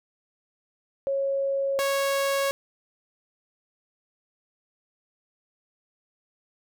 sine / sawtooth tone pair in turn, 549 / 552.1 Hz, C#5 / C#5, -17 / -7 cents, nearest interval unison, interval 10 cents, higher second, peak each -23 / -19 dBFS, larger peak second, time 1.07-1.79 / 1.79-2.51 s, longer neither, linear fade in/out 0 ms, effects none

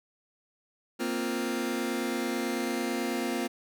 sawtooth chord, Bb suspended second, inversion none, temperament just, 233.1 / 262.2 / 349.6 Hz, Bb3 / C4 / F4, 0 / +4 / +2 cents, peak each -29 dBFS, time 0.99-3.48 s, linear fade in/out 20 ms, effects none

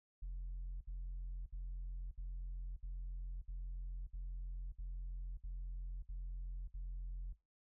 sine tone bursts, 43.65 Hz, F1, in tune, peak -39 dBFS, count 11, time 0.22-7.33 s, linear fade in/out 10 ms, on 590 ms, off 62 ms, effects noise-tail reverb RT60 0.2 s tail -19 dB re dry + tanh soft clip ceiling -40 dBFS

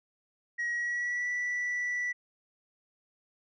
sine tone with pitch glide, 1902 to 1962.3 Hz, A#6 to B6, +34 to -12 cents, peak -27 dBFS, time 0.58-2.13 s, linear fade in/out 20 ms, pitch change +54 cents, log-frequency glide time 0.71-1.29 s, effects tanh soft clip ceiling -28 dBFS

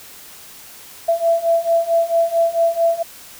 sine beating tone pair, 667 / 671.5 Hz, E5 / E5, +20 / +32 cents, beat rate 4.5 Hz, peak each -18 / -16 dBFS, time 1.08-3.03 s, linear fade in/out 10 ms, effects white hiss -40 dBFS RMS until 3.39 s

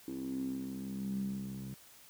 10% pulse tone with band-pass filter sweep, 66.2 Hz, C2, 21 cents sharp, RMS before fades -39 dBFS, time 0.08-1.74 s, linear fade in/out 0 ms, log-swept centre 300 to 160 Hz, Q 8.7, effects white hiss -58 dBFS RMS until 2.09 s

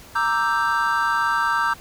triangle chord, E half-diminished seventh, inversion second, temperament equal, 932.3 / 1174.7 / 1318.5 / 1568 Hz, Bb5 / D6 / E6 / G6, 0 / 0 / 0 / 0 cents, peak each -22 / -23 / -23 / -21 dBFS, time 0.15-1.74 s, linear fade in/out 10 ms, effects pink hiss -45 dBFS RMS until 1.8 s

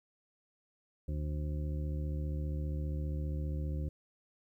harmonic tone, 75 Hz, D2, 37 cents sharp, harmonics 1 / 2 / 3 / 4 / 5 / 7, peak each -34 / -39 / -51 / -47 / -52 / -51 dBFS, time 1.08-3.89 s, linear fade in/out 5 ms, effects 12-bit

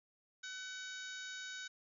harmonic tone, 754 Hz, F#5, 32 cents sharp, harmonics 2 / 3 / 4 / 5 / 6 / 7 / 8 / 9, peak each -46 / -56 / -57 / -50 / -58 / -58 / -57 / -55 dBFS, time 0.43-1.68 s, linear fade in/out 10 ms, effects none

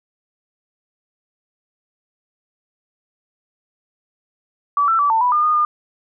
sine tone with pitch steps, 1150 / 1335 / 1154 / 895 / 987 / 1209 / 1227 / 1211 Hz, D6 / E6 / D6 / A5 / B5 / D6 / D#6 / D#6, -37 / +22 / -31 / +29 / -1 / +50 / -25 / -47 cents, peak -13 dBFS, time 4.77-5.65 s, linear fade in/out 2 ms, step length 110 ms, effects none

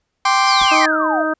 35% pulse chord, G suspended fourth, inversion none, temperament equal, 784 / 1046.5 / 1174.7 Hz, G5 / C6 / D6, 0 / 0 / 0 cents, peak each -15 dBFS, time 0.25-0.86 s, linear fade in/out 5 ms
sine exponential sweep, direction down, 5274 to 610 Hz, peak -18 dBFS, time 0.47-1.24 s, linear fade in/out 10 ms
brown noise with exponential decay, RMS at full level -27 dBFS, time 0.61-0.73 s, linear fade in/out 2 ms, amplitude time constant 24 ms
harmonic tone, 312.8 Hz, D#4, 9 cents sharp, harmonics 1 / 2 / 3 / 4 / 5, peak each -21 / -21 / -30 / -23 / -23 dBFS, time 0.71-1.34 s, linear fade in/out 10 ms
effects pink hiss -72 dBFS RMS until 1.39 s + resampled to 16000 Hz

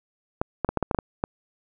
clicks, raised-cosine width 1 ms, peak -9 dBFS, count 9, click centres 0.415 / 0.647 / 0.69 / 0.773 / 0.827 / 0.912 / 0.947 / 0.988 / 1.239 s, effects none

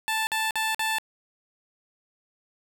15% pulse tone bursts, 880 Hz, A5, in tune, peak -18 dBFS, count 4, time 0.08-0.984 s, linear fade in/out 0 ms, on 190 ms, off 48 ms, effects none

